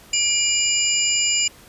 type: tone cluster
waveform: sine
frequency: 2380 / 2889 / 4932 / 7130 Hz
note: D7 / F#7 / D#8 / A8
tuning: +22 / -42 / -16 / +22 cents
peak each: -24 / -24 / -25 / -20 dBFS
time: 0.13-1.48 s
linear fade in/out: 5 ms
effects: pink hiss -47 dBFS RMS until 1.68 s + resampled to 32000 Hz